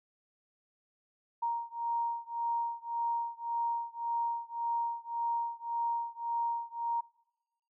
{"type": "beating tone pair", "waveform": "sine", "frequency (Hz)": [934, 935.8], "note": ["A#5", "A#5"], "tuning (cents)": [3, 6], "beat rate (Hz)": 1.8, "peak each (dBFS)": [-34, -35], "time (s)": [1.42, 7.01], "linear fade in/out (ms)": 10, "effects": ["noise-tail reverb RT60 1.0 s tail -24 dB re dry"]}